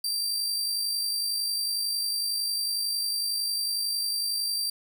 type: tone with amplitude modulation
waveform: sawtooth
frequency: 4699 Hz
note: D8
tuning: in tune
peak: -22 dBFS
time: 0.04-4.7 s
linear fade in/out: 5 ms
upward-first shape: sine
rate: 51 Hz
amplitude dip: 35%
effects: none